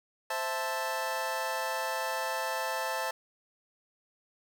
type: chord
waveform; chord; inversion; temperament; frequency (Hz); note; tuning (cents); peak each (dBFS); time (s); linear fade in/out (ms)
25% pulse; A minor; first; equal; 523.3 / 659.3 / 880; C5 / E5 / A5; 0 / 0 / 0; -33 / -33 / -30; 0.3-3.11; 5
effects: none